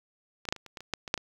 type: clicks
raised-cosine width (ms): 0.2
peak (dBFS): -27 / -11 / -10 / -28 / -29 / -23 / -27 / -12 / -21 / -7 / -19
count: 11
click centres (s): 0.453 / 0.488 / 0.525 / 0.563 / 0.663 / 0.772 / 0.806 / 0.937 / 1.078 / 1.141 / 1.177
effects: 8-bit